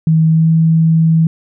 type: tone with pitch glide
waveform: sine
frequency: 160 to 162.14 Hz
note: D#3 to E3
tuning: +49 to -28 cents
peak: -7 dBFS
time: 0.07-1.27 s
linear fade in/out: 2 ms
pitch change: +23 cents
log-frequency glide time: 0.27-0.49 s
effects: none